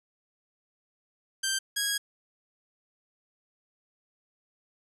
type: tone pair in turn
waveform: 10% pulse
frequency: 1568 / 1648.8 Hz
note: G6 / G#6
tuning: 0 / -13 cents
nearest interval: minor second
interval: 87 cents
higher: second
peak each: -18 dBFS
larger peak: neither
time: 1.43-1.59 / 1.76-1.98 s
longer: second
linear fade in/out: 10 ms
effects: resampled to 32000 Hz